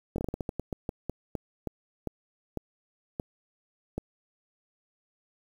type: slowing click train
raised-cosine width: 2 ms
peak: -18 dBFS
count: 18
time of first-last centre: 0.16-3.98 s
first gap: 22 ms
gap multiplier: 1.25
effects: 8-bit